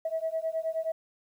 sine beating tone pair, 642 / 651.5 Hz, E5 / E5, -46 / -20 cents, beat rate 9.5 Hz, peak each -31 dBFS, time 0.05-0.92 s, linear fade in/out 5 ms, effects tanh soft clip ceiling -21 dBFS + 10-bit

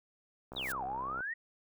blue noise with exponential growth, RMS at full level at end -38 dBFS, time 0.52-0.72 s, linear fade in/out 2 ms, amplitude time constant 43 ms
click train, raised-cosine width 1 ms, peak -31 dBFS, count 46, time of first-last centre 0.52-1.206 s, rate 65.6 Hz
sine exponential two-way sweep, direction down then up, 4005 to 711 to 1930 Hz, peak -35 dBFS, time 0.56-1.34 s, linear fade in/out 10 ms, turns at 0.84 s
effects none

